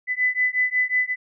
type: beating tone pair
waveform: sine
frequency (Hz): 2000 / 2005.5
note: B6 / B6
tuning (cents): +21 / +26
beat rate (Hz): 5.5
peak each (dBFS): -22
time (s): 0.07-1.16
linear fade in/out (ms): 50
effects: none